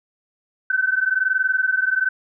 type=tone pair together; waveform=sine; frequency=1514 / 1535.1 Hz; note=F#6 / G6; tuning=+39 / -37 cents; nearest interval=unison; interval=24 cents; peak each=-20 dBFS; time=0.7-2.09 s; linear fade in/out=5 ms; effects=none